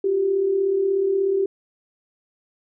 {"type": "tone pair together", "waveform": "sine", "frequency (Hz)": [354.1, 390.7], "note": ["F4", "G4"], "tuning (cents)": [24, -6], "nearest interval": "major second", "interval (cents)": 170, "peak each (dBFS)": [-27, -18], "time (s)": [0.04, 1.46], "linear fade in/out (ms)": 5, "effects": []}